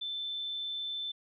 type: tone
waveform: sine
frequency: 3533 Hz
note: A7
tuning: 6 cents sharp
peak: -34 dBFS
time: 0.01-1.12 s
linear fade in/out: 10 ms
effects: none

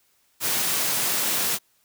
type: high-pass noise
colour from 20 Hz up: white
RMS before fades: -24 dBFS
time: 0.4-1.59 s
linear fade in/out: 50 ms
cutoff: 100 Hz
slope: 96 dB/octave
effects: white hiss -65 dBFS RMS until 1.84 s

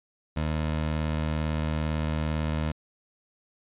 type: tone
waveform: 20% pulse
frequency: 77.78 Hz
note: D#2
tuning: in tune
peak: -21 dBFS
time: 0.36-2.72 s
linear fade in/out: 10 ms
effects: resampled to 8000 Hz

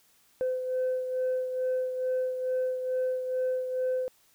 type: beating tone pair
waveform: sine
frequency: 511 / 513.3 Hz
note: C5 / C5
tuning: -41 / -33 cents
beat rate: 2.3 Hz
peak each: -26 / -34 dBFS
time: 0.41-4.08 s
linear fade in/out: 0 ms
effects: tanh soft clip ceiling -23 dBFS + white hiss -64 dBFS RMS until 4.34 s

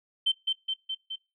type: tone with echo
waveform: sine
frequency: 3100 Hz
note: G7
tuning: 20 cents flat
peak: -20 dBFS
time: 0.26-0.32 s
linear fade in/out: 10 ms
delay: 210 ms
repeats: 4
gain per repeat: -3 dB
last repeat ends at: 1.16 s
effects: noise-tail reverb RT60 0.3 s tail -23 dB re dry + tanh soft clip ceiling -16 dBFS

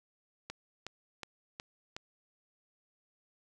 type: click train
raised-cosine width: 0.2 ms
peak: -23 dBFS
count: 5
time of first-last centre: 0.5-1.965 s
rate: 2.73 Hz
effects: none

